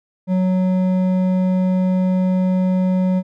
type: tone with hard clipping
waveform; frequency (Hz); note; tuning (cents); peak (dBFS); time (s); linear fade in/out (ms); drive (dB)
sine; 185; F#3; 0; -16; 0.27-3.23; 50; 8
effects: none